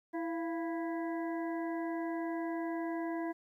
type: harmonic tone with a mistuned harmonic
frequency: 329.6 Hz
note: E4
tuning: in tune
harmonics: 1 / 2 / 3 / 5 / 6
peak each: -35 / -41 / -45 / -49 / -51 dBFS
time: 0.13-3.33 s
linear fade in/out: 20 ms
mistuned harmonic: 2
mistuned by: +64 cents
effects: 12-bit